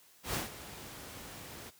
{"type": "noise with ADSR envelope", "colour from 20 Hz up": "pink", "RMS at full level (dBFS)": -33, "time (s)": [0.23, 1.71], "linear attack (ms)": 110, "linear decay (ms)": 150, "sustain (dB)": -14, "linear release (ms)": 26, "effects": ["white hiss -62 dBFS RMS until 1.79 s", "high-pass 60 Hz 12 dB/octave"]}